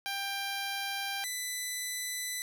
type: tone pair in turn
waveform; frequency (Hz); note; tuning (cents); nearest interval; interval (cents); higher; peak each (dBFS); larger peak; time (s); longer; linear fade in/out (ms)
10% pulse; 792 / 1995.7; G5 / B6; +18 / +18; octave + major third; 1600; second; -25; neither; 0.06-1.24 / 1.24-2.42; neither; 0
effects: none